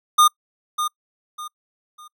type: tone with echo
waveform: square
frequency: 1219 Hz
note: D#6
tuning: 36 cents flat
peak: -11 dBFS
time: 0.18-0.28 s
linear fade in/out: 10 ms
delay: 600 ms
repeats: 3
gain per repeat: -10 dB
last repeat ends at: 2.08 s
effects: noise-tail reverb RT60 0.1 s tail -26 dB re dry